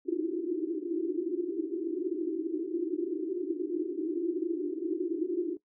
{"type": "band-pass noise", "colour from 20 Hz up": "white", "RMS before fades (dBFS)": -32, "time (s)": [0.05, 5.57], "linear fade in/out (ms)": 10, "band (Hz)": [310, 370], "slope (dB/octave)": 96, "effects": ["noise-tail reverb RT60 0.1 s tail -18 dB re dry"]}